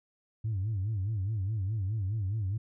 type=tone with vibrato; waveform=sine; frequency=102.3 Hz; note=G#2; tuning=26 cents flat; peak=-27 dBFS; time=0.44-2.58 s; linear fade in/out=10 ms; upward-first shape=sine; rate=4.8 Hz; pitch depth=170 cents each way; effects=tanh soft clip ceiling -26 dBFS